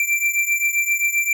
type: beating tone pair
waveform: square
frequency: 2349 / 2356.6 Hz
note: D7 / D7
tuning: 0 / +5 cents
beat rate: 7.6 Hz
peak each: -20 / -23 dBFS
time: 0-1.33 s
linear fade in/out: 2 ms
effects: none